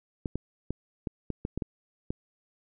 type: clicks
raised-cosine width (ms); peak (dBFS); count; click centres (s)
3; -18; 9; 0.258 / 0.356 / 0.706 / 1.072 / 1.303 / 1.451 / 1.576 / 1.622 / 2.105
effects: none